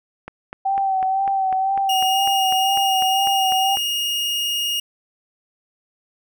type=click train; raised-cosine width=0.5 ms; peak=-17 dBFS; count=15; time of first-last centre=0.28-3.771 s; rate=4.01 Hz
type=tone with vibrato; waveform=sine; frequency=771 Hz; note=G5; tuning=29 cents flat; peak=-17 dBFS; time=0.65-3.76 s; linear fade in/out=10 ms; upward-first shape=sine; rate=2 Hz; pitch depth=34 cents each way
type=tone; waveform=40% pulse; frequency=2855 Hz; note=F7; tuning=37 cents sharp; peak=-19 dBFS; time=1.89-4.8 s; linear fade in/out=5 ms
effects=none